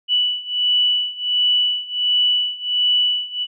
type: beating tone pair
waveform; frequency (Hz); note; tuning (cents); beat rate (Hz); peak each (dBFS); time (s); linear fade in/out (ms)
sine; 2960 / 2961.4; F#7 / F#7; 0 / +1; 1.4; -20 / -18; 0.08-3.47; 50
effects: none